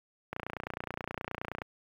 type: click train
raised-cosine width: 0.5 ms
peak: -20 dBFS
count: 39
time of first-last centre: 0.33-1.618 s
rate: 29.5 Hz
effects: high-pass 60 Hz 12 dB/octave + 9-bit